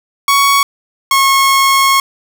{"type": "tone pair in turn", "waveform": "sawtooth", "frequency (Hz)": [1116, 1089.3], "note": ["C#6", "C#6"], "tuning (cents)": [11, -31], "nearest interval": "unison", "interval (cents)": 42, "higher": "first", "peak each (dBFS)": -4, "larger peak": "neither", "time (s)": [[0.28, 0.63], [1.11, 2]], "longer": "second", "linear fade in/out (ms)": 2, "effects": []}